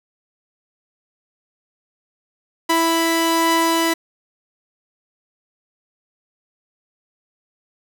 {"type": "tone pair together", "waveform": "sawtooth", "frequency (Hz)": [330.4, 990], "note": ["E4", "B5"], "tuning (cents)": [4, 4], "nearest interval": "octave + perfect fifth", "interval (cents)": 1900, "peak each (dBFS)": [-14, -15], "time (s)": [2.69, 3.94], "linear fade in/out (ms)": 10, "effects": []}